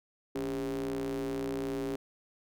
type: ring-modulated tone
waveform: square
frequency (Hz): 61.74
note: B1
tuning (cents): 0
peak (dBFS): -30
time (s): 0.35-1.96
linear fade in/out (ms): 5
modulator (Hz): 340
effects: none